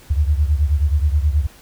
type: beating tone pair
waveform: sine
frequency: 71.4 / 80.8 Hz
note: D2 / E2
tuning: -48 / -34 cents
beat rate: 9.4 Hz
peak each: -15 / -19 dBFS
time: 0.1-1.47 s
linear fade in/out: 10 ms
effects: pink hiss -46 dBFS RMS until 1.61 s